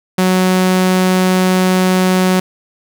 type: tone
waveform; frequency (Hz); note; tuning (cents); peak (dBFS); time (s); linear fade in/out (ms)
sawtooth; 185; F#3; 0; -6; 0.18-2.4; 5
effects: none